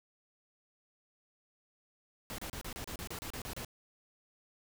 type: noise bursts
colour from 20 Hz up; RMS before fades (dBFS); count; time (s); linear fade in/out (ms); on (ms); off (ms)
pink; -42; 12; 2.3-3.648; 0; 83; 32
effects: none